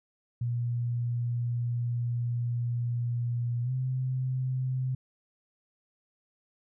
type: tone with pitch glide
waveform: sine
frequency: 119.8 to 129.14 Hz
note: A#2 to C3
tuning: +48 to -22 cents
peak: -27 dBFS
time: 0.41-4.95 s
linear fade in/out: 5 ms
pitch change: +130 cents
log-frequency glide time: 3.63-3.71 s
effects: none